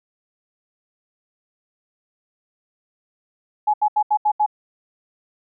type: tone bursts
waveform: sine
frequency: 844 Hz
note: G#5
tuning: 28 cents sharp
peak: -14 dBFS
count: 6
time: 3.67-4.463 s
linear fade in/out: 10 ms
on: 68 ms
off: 77 ms
effects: none